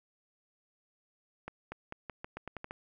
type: accelerating click train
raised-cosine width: 0.5 ms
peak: -25 dBFS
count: 10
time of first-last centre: 1.48-2.709 s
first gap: 240 ms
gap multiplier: 0.85
effects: none